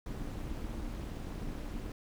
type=noise with amplitude modulation; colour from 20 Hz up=brown; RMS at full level=-36 dBFS; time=0.06-1.92 s; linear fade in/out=2 ms; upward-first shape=sine; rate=263 Hz; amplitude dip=75%; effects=none